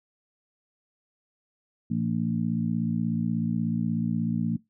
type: harmonic tone with a mistuned harmonic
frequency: 56.5 Hz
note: A1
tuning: 47 cents sharp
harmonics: 2 / 3 / 4 / 5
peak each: -33 / -28 / -27 / -36 dBFS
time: 1.9-4.57 s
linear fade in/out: 10 ms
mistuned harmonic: 5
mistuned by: +22 cents
effects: noise-tail reverb RT60 0.2 s tail -23 dB re dry